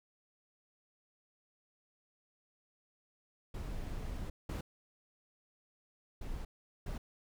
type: noise bursts at uneven times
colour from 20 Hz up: brown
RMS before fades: -40 dBFS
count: 4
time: 3.54-4.3 / 4.49-4.61 / 6.21-6.45 / 6.86-6.98 s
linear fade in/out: 5 ms
effects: none